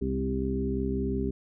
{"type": "harmonic tone with a mistuned harmonic", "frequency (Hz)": 65.7, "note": "C2", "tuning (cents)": 8, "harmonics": [1, 2, 3, 4, 5, 6], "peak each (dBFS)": [-32, -37, -33, -32, -44, -32], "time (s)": [0.01, 1.31], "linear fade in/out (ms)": 10, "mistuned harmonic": 3, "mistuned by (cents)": 21, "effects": []}